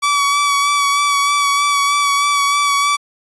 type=tone with vibrato; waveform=sawtooth; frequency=1142 Hz; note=D6; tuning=49 cents flat; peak=-9 dBFS; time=0.02-2.97 s; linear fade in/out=20 ms; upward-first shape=sine; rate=3.2 Hz; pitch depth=22 cents each way; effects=resampled to 24000 Hz